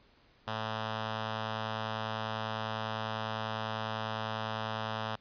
5% pulse tone with notch filter, 110 Hz, A2, in tune, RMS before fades -36 dBFS, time 0.47-5.16 s, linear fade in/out 10 ms, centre 350 Hz, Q 1, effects pink hiss -64 dBFS RMS until 5.2 s + resampled to 11025 Hz

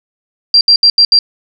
sine tone bursts at uneven times, 4732 Hz, D8, 12 cents sharp, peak -3 dBFS, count 5, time 0.54-0.61 / 0.68-0.76 / 0.83-0.9 / 0.98-1.05 / 1.12-1.19 s, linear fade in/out 2 ms, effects none

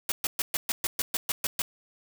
white noise bursts, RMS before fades -28 dBFS, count 11, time 0.09-1.62 s, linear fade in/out 2 ms, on 30 ms, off 120 ms, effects none

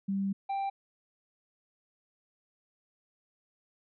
sine / triangle tone pair in turn, 196 / 786.5 Hz, G3 / G5, 0 / +6 cents, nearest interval 2 octaves, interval 2406 cents, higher second, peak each -28 dBFS, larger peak neither, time 0.08-0.33 / 0.49-0.7 s, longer first, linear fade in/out 10 ms, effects resampled to 11025 Hz

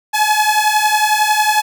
sawtooth beating tone pair, 846 / 857 Hz, G#5 / A5, +32 / -46 cents, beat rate 11 Hz, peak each -11 dBFS, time 0.13-1.62 s, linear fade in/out 20 ms, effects none

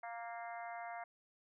harmonic tone with a mistuned harmonic, 233.1 Hz, A#3, in tune, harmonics 3 / 4 / 5 / 6 / 7 / 8 / 9, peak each -45 / -51 / -55 / -55 / -56 / -59 / -54 dBFS, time 0.03-1.04 s, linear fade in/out 5 ms, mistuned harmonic 8, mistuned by -25 cents, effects none

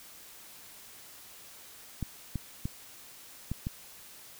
clicks, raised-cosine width 5 ms, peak -20 dBFS, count 5, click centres 2.027 / 2.357 / 2.655 / 3.516 / 3.669 s, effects white hiss -51 dBFS RMS until 4.39 s

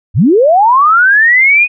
sine linear sweep, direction up, 68.9 to 2508 Hz, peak -4 dBFS, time 0.14-1.68 s, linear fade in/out 50 ms, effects none

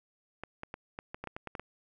clicks, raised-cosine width 0.5 ms, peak -24 dBFS, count 11, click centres 0.436 / 0.634 / 0.741 / 0.989 / 1.145 / 1.24 / 1.273 / 1.365 / 1.473 / 1.552 / 1.596 s, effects none

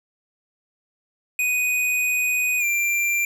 square tone with pitch glide, 2489 to 2370 Hz, D#7 to D7, 0 to +15 cents, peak -20 dBFS, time 1.39-3.25 s, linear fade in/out 2 ms, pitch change -85 cents, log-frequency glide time 2.59-2.64 s, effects none

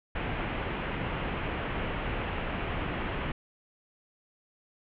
pink low-pass noise, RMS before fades -33 dBFS, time 0.15-3.32 s, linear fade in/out 5 ms, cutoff 3000 Hz, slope 48 dB/octave, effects none

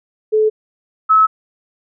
sine tone pair in turn, 432.1 / 1294.8 Hz, A4 / E6, -31 / -31 cents, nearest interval octave + perfect fifth, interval 1900 cents, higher second, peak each -10 / -7 dBFS, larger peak second, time 0.32-0.5 / 1.09-1.27 s, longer neither, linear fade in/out 20 ms, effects none

